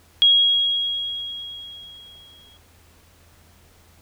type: tone with exponential decay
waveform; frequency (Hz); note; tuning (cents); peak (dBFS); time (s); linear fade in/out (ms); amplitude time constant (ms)
sine; 3297; G#7; -13; -10; 0.22-2.57; 0; 510
effects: added 83 Hz sine -55 dBFS peak until 4.01 s + pink hiss -55 dBFS RMS until 4.01 s